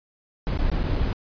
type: noise with dropouts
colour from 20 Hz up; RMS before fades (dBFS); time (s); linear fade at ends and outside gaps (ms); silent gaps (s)
brown; -23; 0.47-1.13; 0; 0.575-0.589 / 0.7-0.716 / 0.833-0.839 / 0.956-0.962
effects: resampled to 11025 Hz